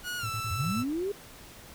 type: tone with pitch glide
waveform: sawtooth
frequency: 1454 to 1325.6 Hz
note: F#6 to E6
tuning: -31 to +9 cents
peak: -29 dBFS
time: 0.03-0.85 s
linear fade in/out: 50 ms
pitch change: -160 cents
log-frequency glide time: 0.18-0.27 s
type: tone bursts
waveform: sine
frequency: 110 Hz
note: A2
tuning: in tune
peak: -33 dBFS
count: 6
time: 0.23-0.828 s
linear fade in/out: 5 ms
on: 68 ms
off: 38 ms
type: linear sweep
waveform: sine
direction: up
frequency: 80.8 to 415.3 Hz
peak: -28 dBFS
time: 0.51-1.12 s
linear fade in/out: 5 ms
effects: pink hiss -49 dBFS RMS until 1.74 s